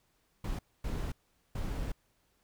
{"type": "noise bursts at uneven times", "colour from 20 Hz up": "brown", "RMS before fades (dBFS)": -35, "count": 3, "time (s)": [[0.44, 0.59], [0.84, 1.12], [1.55, 1.92]], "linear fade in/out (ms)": 5, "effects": ["pink hiss -73 dBFS RMS until 2.43 s"]}